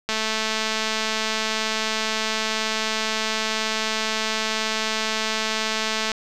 click train, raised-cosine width 0.2 ms, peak -7 dBFS, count 1321, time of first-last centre 0.09-6.117 s, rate 219 Hz, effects none

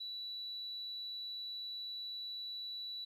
sine tone, 3944 Hz, B7, 3 cents flat, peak -40 dBFS, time 0-3.05 s, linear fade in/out 10 ms, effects tanh soft clip ceiling -36 dBFS + 13-bit

